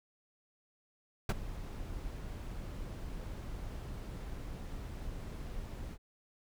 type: noise with ADSR envelope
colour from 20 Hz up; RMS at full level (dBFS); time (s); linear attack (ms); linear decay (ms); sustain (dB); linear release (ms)
brown; -22; 1.29-5.98; 5; 33; -20; 50
effects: none